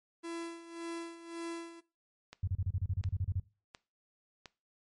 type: tone with tremolo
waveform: 45% pulse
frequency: 335.5 Hz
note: E4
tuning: 31 cents sharp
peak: -37 dBFS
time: 0.23-1.81 s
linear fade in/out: 20 ms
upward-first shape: sine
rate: 1.8 Hz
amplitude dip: 75%
type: click train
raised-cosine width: 0.2 ms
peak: -29 dBFS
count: 4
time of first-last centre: 2.33-4.458 s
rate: 1.41 Hz
type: tone bursts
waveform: sine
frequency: 92.5 Hz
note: F#2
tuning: in tune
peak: -29 dBFS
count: 13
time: 2.43-3.399 s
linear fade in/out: 5 ms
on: 45 ms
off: 32 ms
effects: noise-tail reverb RT60 0.3 s tail -19 dB re dry + MP3 48 kbps